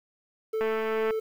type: tone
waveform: triangle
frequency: 440 Hz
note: A4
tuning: in tune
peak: -24 dBFS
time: 0.53-1.2 s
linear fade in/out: 10 ms
type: click train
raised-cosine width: 0.5 ms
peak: -19 dBFS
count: 111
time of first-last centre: 0.61-1.108 s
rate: 221 Hz
effects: 9-bit